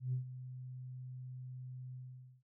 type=tone with ADSR envelope; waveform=sine; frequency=127.4 Hz; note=C3; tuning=46 cents flat; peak=-31 dBFS; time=0-2.43 s; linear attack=130 ms; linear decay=110 ms; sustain=-13 dB; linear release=490 ms; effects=tanh soft clip ceiling -28 dBFS